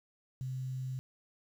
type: tone with quantisation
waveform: sine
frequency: 130 Hz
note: C3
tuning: 11 cents flat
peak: -35 dBFS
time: 0.41-0.99 s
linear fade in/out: 0 ms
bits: 10
effects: none